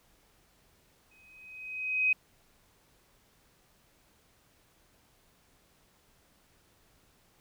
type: tone with exponential growth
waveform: sine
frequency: 2521 Hz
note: D#7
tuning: 22 cents sharp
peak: -21 dBFS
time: 1.11-2.13 s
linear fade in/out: 5 ms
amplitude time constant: 220 ms
effects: pink hiss -66 dBFS RMS until 7.4 s